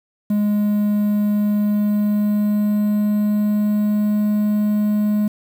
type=tone with pitch glide; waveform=triangle; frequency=207.7 to 209.6 Hz; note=G#3 to G#3; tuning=0 to +16 cents; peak=-13 dBFS; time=0.3-5.28 s; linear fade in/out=5 ms; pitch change=+16 cents; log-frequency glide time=1.33-4.23 s; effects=7-bit